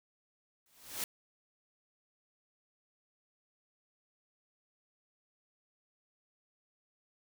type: noise with exponential growth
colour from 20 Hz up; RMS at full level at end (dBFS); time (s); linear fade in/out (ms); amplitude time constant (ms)
white; -34; 0.66-1.04; 1; 82
effects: none